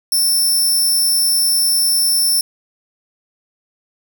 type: tone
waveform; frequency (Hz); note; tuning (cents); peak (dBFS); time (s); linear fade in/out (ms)
10% pulse; 5370; E8; +31; -7; 0.12-2.41; 2
effects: none